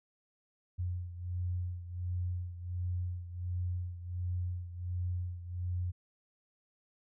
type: beating tone pair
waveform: sine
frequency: 88.9 / 90.3 Hz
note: F2 / F#2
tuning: +31 / -42 cents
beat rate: 1.4 Hz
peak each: -35 / -40 dBFS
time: 0.78-5.92 s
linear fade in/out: 20 ms
effects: none